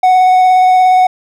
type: tone with vibrato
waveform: triangle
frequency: 740 Hz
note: F#5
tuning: in tune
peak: -3 dBFS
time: 0.03-1.07 s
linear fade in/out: 5 ms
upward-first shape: square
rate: 17 Hz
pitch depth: 9 cents each way
effects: none